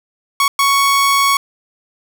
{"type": "tone bursts at uneven times", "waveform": "sawtooth", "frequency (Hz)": 1112, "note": "C#6", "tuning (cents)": 5, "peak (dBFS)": -7, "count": 2, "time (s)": [[0.4, 0.48], [0.59, 1.37]], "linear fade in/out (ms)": 2, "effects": []}